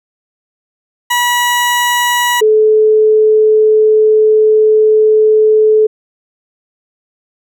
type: tone pair in turn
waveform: 20% pulse / sine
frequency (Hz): 970 / 432.1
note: B5 / A4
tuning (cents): -31 / -31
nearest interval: octave + major second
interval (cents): 1400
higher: first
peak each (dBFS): -5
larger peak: neither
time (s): 1.1-2.41 / 2.41-5.87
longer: second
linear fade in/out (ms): 10
effects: none